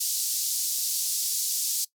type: band-pass noise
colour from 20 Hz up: pink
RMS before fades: -28 dBFS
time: 0-1.85 s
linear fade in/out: 10 ms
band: 4900 to 15000 Hz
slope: 24 dB/octave
effects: noise-tail reverb RT60 0.1 s tail -19 dB re dry